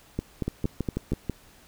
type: two click trains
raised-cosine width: 3 ms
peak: -14 / -14 dBFS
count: 5 / 6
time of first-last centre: 0.19-1.12 / 0.48-1.297 s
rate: 4.3 / 6.12 Hz
effects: pink hiss -55 dBFS RMS until 1.67 s